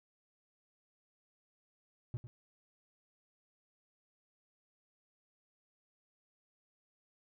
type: tone with echo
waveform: triangle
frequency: 120.5 Hz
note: B2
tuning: 42 cents flat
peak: -33 dBFS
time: 2.14-2.17 s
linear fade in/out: 0 ms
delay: 100 ms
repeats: 1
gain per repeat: -11 dB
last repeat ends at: 2.27 s
effects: none